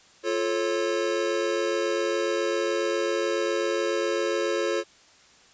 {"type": "chord", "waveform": "square", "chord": "F augmented", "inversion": "none", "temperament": "just", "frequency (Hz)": [349.2, 436.5, 545.7], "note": ["F4", "A4", "C#5"], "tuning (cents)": [0, -14, -27], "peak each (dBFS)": -29, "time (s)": [0.23, 4.84], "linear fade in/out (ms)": 50, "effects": ["white hiss -55 dBFS RMS until 5.53 s", "resampled to 16000 Hz"]}